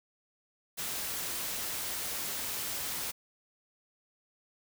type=noise; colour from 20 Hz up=white; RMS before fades=-36 dBFS; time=0.77-3.12 s; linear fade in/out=20 ms; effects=none

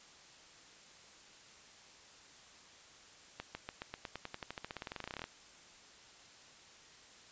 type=accelerating click train; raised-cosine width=0.3 ms; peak=-25 dBFS; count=28; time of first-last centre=3.4-5.241 s; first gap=150 ms; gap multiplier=0.93; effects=white hiss -58 dBFS RMS until 7.31 s + resampled to 16000 Hz

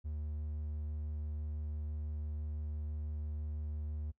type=tone; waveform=triangle; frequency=75.5 Hz; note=D2; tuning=48 cents sharp; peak=-35 dBFS; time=0.04-4.12 s; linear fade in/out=20 ms; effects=noise-tail reverb RT60 0.1 s tail -22 dB re dry

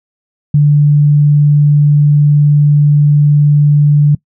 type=tone; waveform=sine; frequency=146.83 Hz; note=D3; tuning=in tune; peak=-4 dBFS; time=0.54-4.15 s; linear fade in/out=5 ms; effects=noise-tail reverb RT60 0.1 s tail -22 dB re dry

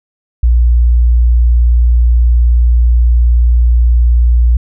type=tone; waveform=sine; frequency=59.4 Hz; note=A#1; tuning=33 cents sharp; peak=-4 dBFS; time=0.43-4.57 s; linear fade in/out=5 ms; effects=tanh soft clip ceiling 0 dBFS

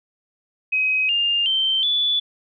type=tone with pitch steps; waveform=sine; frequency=2531 / 2808 / 3116 / 3457 Hz; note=D#7 / F7 / G7 / A7; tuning=+29 / +9 / -11 / -31 cents; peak=-17 dBFS; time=0.72-2.2 s; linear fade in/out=10 ms; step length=370 ms; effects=none

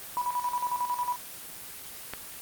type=tone with tremolo; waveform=sine; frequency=980 Hz; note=B5; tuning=14 cents flat; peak=-25 dBFS; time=0.17-1.16 s; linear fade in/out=0 ms; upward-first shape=square; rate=11 Hz; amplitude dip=65%
type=click; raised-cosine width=0.3 ms; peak=-17 dBFS; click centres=2.136 s
effects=white hiss -42 dBFS RMS until 2.41 s + Opus 24 kbps

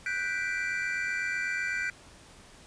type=chord; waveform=triangle; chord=G major seventh; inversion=third; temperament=equal; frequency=1480 / 1568 / 1975.5 / 2349 Hz; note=F#6 / G6 / B6 / D7; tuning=0 / 0 / 0 / 0 cents; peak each=-33 dBFS; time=0.06-1.9 s; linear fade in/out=2 ms; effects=pink hiss -53 dBFS RMS until 2.66 s + resampled to 22050 Hz

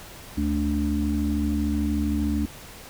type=harmonic tone; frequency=73.1 Hz; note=D2; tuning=7 cents flat; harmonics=1 / 3 / 4; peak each=-26 / -26 / -26 dBFS; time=0.37-2.46 s; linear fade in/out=10 ms; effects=pink hiss -43 dBFS RMS until 2.89 s

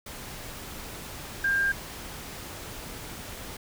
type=tone in noise; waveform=sine; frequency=1599 Hz; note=G6; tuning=34 cents sharp; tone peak=-22 dBFS; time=1.44-1.72 s; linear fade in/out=5 ms; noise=pink; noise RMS=-40 dBFS; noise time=0.06-3.57 s; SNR=+15 dB; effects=none

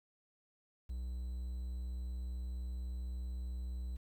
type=tone with quantisation; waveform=triangle; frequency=61.74 Hz; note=B1; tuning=in tune; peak=-36 dBFS; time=0.89-3.97 s; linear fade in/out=10 ms; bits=11; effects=none

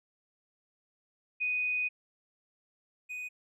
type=tone pair in turn; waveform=sine / triangle; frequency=2489 / 2489 Hz; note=D#7 / D#7; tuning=0 / 0 cents; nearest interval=unison; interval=0 cents; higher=neither; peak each=-28 / -35 dBFS; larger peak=first; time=1.4-1.89 / 3.09-3.29 s; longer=first; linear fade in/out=20 ms; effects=none

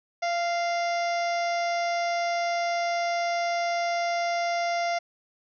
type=harmonic tone with a mistuned harmonic; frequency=696 Hz; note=F5; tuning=6 cents flat; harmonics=1 / 2 / 3 / 4 / 5 / 6 / 7 / 8 / 9; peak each=-25 / -37 / -33 / -45 / -45 / -49 / -42 / -41 / -48 dBFS; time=0.22-4.99 s; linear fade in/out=10 ms; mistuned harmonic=1; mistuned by=-21 cents; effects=none

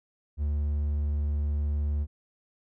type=tone; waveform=triangle; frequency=73.4 Hz; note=D2; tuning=in tune; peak=-23 dBFS; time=0.37-2.07 s; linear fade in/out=50 ms; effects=none

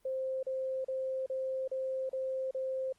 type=tone bursts; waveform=sine; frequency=525 Hz; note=C5; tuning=6 cents sharp; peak=-32 dBFS; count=7; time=0.05-2.926 s; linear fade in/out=5 ms; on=380 ms; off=36 ms; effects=pink hiss -71 dBFS RMS until 2.98 s + Opus 24 kbps

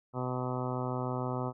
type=harmonic tone; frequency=126.5 Hz; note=B2; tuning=42 cents sharp; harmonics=1 / 2 / 3 / 4 / 5 / 6 / 7 / 8 / 9 / 10; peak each=-35 / -38 / -40 / -41 / -42 / -43 / -43 / -44 / -45 / -45 dBFS; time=0.13-1.53 s; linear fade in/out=50 ms; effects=none

